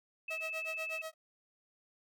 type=tone; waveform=sine; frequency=2621 Hz; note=E7; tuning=11 cents flat; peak=-37 dBFS; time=0.28-1.02 s; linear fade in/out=5 ms
type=tone with tremolo; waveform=sawtooth; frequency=639 Hz; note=D#5; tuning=46 cents sharp; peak=-35 dBFS; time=0.3-1.14 s; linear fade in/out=10 ms; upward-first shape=sine; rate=8.2 Hz; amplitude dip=100%
effects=none